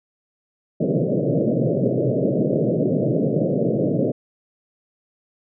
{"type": "band-pass noise", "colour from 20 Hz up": "pink", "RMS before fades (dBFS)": -20, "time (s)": [0.8, 4.12], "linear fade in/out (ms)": 10, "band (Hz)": [120, 630], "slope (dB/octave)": 96, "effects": []}